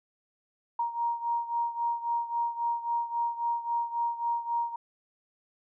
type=beating tone pair; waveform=sine; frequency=938 / 941.7 Hz; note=A#5 / A#5; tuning=+11 / +17 cents; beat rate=3.7 Hz; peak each=-29 / -33 dBFS; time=0.79-4.76 s; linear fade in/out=5 ms; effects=none